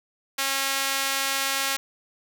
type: tone with high-pass filter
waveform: sawtooth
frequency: 272.3 Hz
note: C#4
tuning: 31 cents flat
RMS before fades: -26 dBFS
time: 0.38-1.77 s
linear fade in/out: 10 ms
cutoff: 1500 Hz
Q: 0.54
effects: none